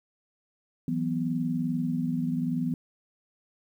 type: chord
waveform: sine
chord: E suspended second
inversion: none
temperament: just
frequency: 164.81 / 185.42 / 247.2 Hz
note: E3 / F#3 / B3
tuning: 0 / +4 / +2 cents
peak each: -30 / -34 / -28 dBFS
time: 0.88-2.74 s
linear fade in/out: 2 ms
effects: 10-bit